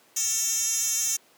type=tone with high-pass filter; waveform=10% pulse; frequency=450.4 Hz; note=A4; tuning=40 cents sharp; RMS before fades=-26 dBFS; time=0.16-1.17 s; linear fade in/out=10 ms; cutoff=6300 Hz; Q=2.7; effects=pink hiss -58 dBFS RMS until 1.37 s + high-pass 300 Hz 12 dB/octave